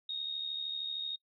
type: tone with amplitude modulation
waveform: sine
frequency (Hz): 3729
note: A#7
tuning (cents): 0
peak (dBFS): -32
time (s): 0.09-1.16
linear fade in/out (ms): 5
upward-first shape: sine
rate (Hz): 73.1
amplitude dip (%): 55
effects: noise-tail reverb RT60 0.1 s tail -26 dB re dry